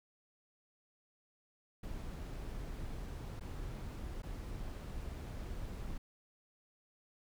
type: noise with dropouts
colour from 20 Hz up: brown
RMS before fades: -43 dBFS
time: 1.83-5.98 s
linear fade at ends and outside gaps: 5 ms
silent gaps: 3.397-3.408 / 4.221-4.231 s
effects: none